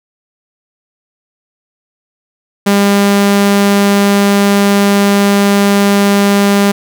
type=tone; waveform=sawtooth; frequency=200.9 Hz; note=G3; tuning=43 cents sharp; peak=-3 dBFS; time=2.66-6.72 s; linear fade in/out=10 ms; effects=none